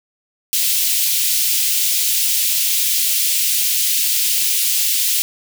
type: high-pass noise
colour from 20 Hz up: white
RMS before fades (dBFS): -17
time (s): 0.53-5.22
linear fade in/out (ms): 0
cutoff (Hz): 2600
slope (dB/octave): 24
effects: none